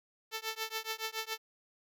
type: tone with tremolo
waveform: 5% pulse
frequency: 442.6 Hz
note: A4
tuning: 10 cents sharp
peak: -21 dBFS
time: 0.31-1.38 s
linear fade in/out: 50 ms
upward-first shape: triangle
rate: 7.1 Hz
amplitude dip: 100%
effects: none